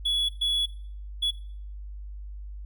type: tone bursts at uneven times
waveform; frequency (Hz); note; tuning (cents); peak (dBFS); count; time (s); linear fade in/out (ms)
triangle; 3387; G#7; +33; -21; 3; 0.05-0.29 / 0.41-0.66 / 1.22-1.31; 10
effects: noise-tail reverb RT60 0.5 s tail -17 dB re dry + added 50 Hz sine -36 dBFS peak until 2.65 s

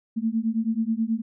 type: beating tone pair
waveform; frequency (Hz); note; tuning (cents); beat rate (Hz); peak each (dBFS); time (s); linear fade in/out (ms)
sine; 220 / 229.3; A3 / A#3; 0 / -28; 9.3; -25; 0.16-1.22; 20
effects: none

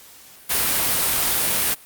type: noise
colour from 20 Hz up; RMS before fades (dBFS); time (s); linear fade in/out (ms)
white; -20; 0.49-1.75; 20
effects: white hiss -46 dBFS RMS until 1.85 s + Opus 48 kbps

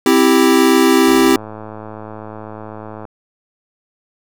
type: chord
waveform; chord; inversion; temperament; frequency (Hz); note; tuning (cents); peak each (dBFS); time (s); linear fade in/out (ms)
square; C major; none; equal; 261.6 / 329.6 / 392; C4 / E4 / G4; 0 / 0 / 0; -14; 0.06-1.36; 2
type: click train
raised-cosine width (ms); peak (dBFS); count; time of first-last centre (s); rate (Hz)
1; -17; 214; 1.08-3.052; 108
effects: none

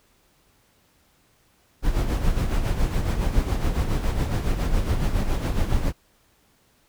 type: noise with tremolo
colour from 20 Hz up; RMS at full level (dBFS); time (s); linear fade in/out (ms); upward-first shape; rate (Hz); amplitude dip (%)
brown; -20; 1.82-5.93; 50; sine; 7.2; 55
effects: pink hiss -62 dBFS RMS until 6.88 s

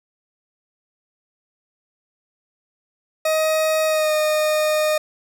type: tone with pitch glide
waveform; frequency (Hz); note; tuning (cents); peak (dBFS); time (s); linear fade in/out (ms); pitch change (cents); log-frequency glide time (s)
40% pulse; 629 to 614.3; D#5 to D#5; +19 to -22; -16; 3.25-4.98; 5; -41; 3.86-4.13
effects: none

